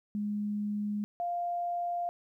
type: tone pair in turn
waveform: sine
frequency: 207.6 / 698.3 Hz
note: G#3 / F5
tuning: 0 / 0 cents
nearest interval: octave + major sixth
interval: 2100 cents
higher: second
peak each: -30 / -30 dBFS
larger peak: neither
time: 0.15-1.04 / 1.2-2.09 s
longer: neither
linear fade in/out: 0 ms
effects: 12-bit